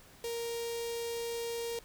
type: tone with notch filter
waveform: sawtooth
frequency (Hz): 466.8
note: A#4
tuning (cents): +2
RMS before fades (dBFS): -37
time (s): 0.24-1.79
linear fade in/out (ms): 2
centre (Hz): 1300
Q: 0.58
effects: pink hiss -57 dBFS RMS until 1.84 s